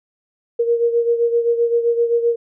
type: beating tone pair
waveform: sine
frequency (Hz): 467.8 / 475.5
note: A#4 / A#4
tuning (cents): +6 / +34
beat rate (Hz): 7.7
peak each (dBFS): -15 / -21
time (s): 0.59-2.36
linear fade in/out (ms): 10
effects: none